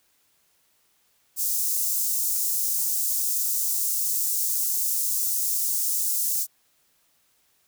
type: high-pass noise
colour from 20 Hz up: white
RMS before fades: -25 dBFS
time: 1.36-6.47 s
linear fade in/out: 50 ms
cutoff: 6100 Hz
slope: 24 dB/octave
effects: white hiss -66 dBFS RMS until 7.67 s